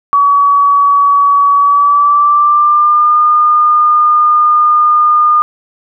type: tone with pitch glide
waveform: sine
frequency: 1134 to 1215.4 Hz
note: C#6 to D#6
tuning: +39 to -41 cents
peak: -5 dBFS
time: 0.13-5.42 s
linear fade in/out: 0 ms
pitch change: +120 cents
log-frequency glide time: 1.56-3.19 s
effects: none